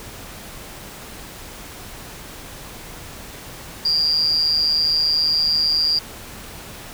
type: tone with amplitude modulation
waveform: sine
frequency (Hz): 4762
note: D8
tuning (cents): +23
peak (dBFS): -12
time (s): 3.85-5.99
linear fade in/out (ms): 5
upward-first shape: sine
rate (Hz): 155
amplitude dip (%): 80
effects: pink hiss -37 dBFS RMS until 6.93 s